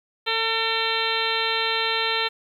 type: harmonic tone with a mistuned harmonic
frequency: 450 Hz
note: A4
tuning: 39 cents sharp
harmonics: 1 / 2 / 3 / 4 / 5 / 6 / 7 / 8 / 9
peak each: -30 / -30 / -30 / -30 / -30 / -30 / -30 / -30 / -30 dBFS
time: 0.26-2.29 s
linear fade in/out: 20 ms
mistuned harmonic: 5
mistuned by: +17 cents
effects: 9-bit